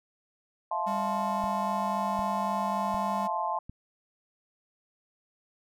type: chord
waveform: sine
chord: F major seventh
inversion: third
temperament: just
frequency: 654.8 / 698.5 / 873.1 / 1047.7 Hz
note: E5 / F5 / A5 / C6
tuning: -12 / 0 / -14 / +2 cents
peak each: -36 / -35 / -31 / -32 dBFS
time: 0.71-3.59 s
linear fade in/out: 5 ms
type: tone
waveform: square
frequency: 200 Hz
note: G3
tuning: 35 cents sharp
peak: -35 dBFS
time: 0.86-3.28 s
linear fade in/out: 20 ms
type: click train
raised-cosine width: 5 ms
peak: -29 dBFS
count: 4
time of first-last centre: 1.44-3.696 s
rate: 1.33 Hz
effects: none